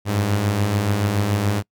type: beating tone pair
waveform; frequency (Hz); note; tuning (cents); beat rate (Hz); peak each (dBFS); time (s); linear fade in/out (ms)
sawtooth; 96.4 / 103.4; G2 / G#2; -28 / -7; 7; -22 / -15; 0.05-1.63; 50
effects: noise-tail reverb RT60 0.1 s tail -25 dB re dry